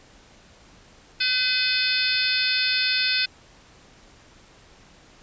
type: harmonic tone with a mistuned harmonic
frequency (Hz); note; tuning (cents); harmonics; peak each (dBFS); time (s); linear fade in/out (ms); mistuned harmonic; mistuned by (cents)
507; B4; +45; 3 / 4 / 5 / 6 / 7 / 8 / 9 / 10; -28 / -33 / -26 / -37 / -27 / -28 / -29 / -28; 1.2-3.26; 10; 8; +72
effects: pink hiss -52 dBFS RMS until 5.22 s + resampled to 16000 Hz